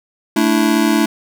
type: chord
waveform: square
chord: A suspended fourth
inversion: none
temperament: just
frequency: 220 / 293.3 / 330 Hz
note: A3 / D4 / E4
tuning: 0 / -2 / +2 cents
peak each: -17 dBFS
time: 0.36-1.06 s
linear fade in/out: 5 ms
effects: none